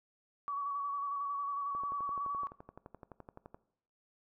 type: tone with vibrato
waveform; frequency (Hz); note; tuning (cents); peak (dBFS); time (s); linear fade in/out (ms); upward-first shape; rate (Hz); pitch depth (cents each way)
sine; 1132; C#6; +36; -34; 0.48-2.47; 0; square; 11; 23
type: click train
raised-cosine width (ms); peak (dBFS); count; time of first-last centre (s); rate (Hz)
1; -34; 22; 1.75-3.545; 11.7
effects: noise-tail reverb RT60 0.7 s tail -19 dB re dry